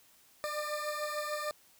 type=beating tone pair; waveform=20% pulse; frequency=597 / 603.7 Hz; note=D5 / D5; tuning=+28 / +48 cents; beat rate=6.7 Hz; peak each=-31 / -34 dBFS; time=0.44-1.51 s; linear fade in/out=0 ms; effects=white hiss -63 dBFS RMS until 1.79 s